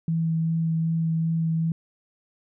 sine tone with vibrato, 163.1 Hz, E3, 18 cents flat, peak -21 dBFS, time 0.08-1.72 s, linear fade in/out 2 ms, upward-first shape sine, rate 2.6 Hz, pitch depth 10 cents each way, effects none

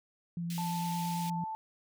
sine tone with vibrato, 170.5 Hz, F3, 41 cents flat, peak -33 dBFS, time 0.37-1.44 s, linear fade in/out 2 ms, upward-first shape triangle, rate 8.8 Hz, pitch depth 17 cents each way
pink high-pass noise, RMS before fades -45 dBFS, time 0.5-1.3 s, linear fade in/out 2 ms, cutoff 2300 Hz, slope 24 dB/octave
sine tone, 880 Hz, A5, in tune, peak -35 dBFS, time 0.58-1.55 s, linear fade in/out 0 ms
effects none

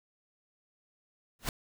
pink noise with exponential growth, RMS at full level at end -28 dBFS, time 1.39-1.49 s, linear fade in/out 2 ms, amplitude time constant 20 ms, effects none

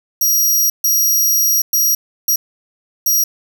15% pulse tone bursts at uneven times, 5720 Hz, F8, 41 cents sharp, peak -6 dBFS, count 5, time 0.21-0.7 / 0.84-1.62 / 1.73-1.95 / 2.28-2.36 / 3.06-3.24 s, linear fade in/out 5 ms, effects none

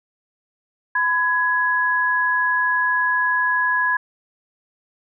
sine tone pair together, 1004.3 / 1672 Hz, B5 / G#6, +29 / +11 cents, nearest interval major sixth, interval 882 cents, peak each -21 / -18 dBFS, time 0.95-3.97 s, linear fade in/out 5 ms, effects none

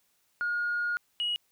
sine tone pair in turn, 1431 / 2902 Hz, F6 / F#7, +42 / -34 cents, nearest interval octave, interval 1224 cents, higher second, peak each -26 dBFS, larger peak neither, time 0.41-0.97 / 1.2-1.36 s, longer first, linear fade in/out 0 ms, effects tanh soft clip ceiling -23 dBFS + white hiss -71 dBFS RMS until 1.51 s

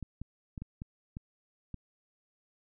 clicks, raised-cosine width 5 ms, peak -27 dBFS, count 7, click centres 0.027 / 0.216 / 0.578 / 0.62 / 0.819 / 1.169 / 1.743 s, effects none

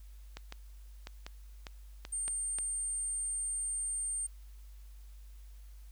clicks, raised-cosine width 0.2 ms, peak -25 dBFS, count 8, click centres 0.37 / 0.524 / 1.071 / 1.265 / 1.668 / 2.051 / 2.28 / 2.586 s
sine tone, 8740 Hz, C#9, 26 cents flat, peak -33 dBFS, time 2.12-4.27 s, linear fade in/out 10 ms
effects added 50 Hz sine -48 dBFS peak until 5.91 s + white hiss -67 dBFS RMS until 5.91 s

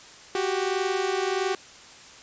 sawtooth tone pair together, 370.5 / 392 Hz, F#4 / G4, +2 / 0 cents, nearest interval minor second, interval 98 cents, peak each -23 dBFS, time 0.35-1.55 s, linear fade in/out 2 ms, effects white hiss -47 dBFS RMS until 2.22 s + resampled to 16000 Hz

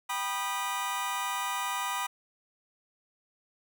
sawtooth chord, G augmented, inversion none, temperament just, 784 / 980 / 1225 Hz, G5 / B5 / D#6, 0 / -14 / -27 cents, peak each -34 / -29 / -31 dBFS, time 0.09-2.07 s, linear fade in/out 10 ms, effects none

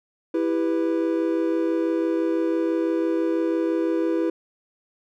triangle chord, E minor, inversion none, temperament just, 329.6 / 395.6 / 494.4 Hz, E4 / G4 / B4, 0 / +16 / +2 cents, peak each -20 / -26 / -25 dBFS, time 0.34-4.3 s, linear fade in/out 5 ms, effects none

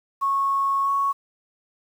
sine tone with pitch glide, 1100 to 1108.9 Hz, C#6 to C#6, -14 to 0 cents, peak -19 dBFS, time 0.21-1.13 s, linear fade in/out 20 ms, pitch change +14 cents, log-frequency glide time 0.83-0.9 s, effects 8-bit

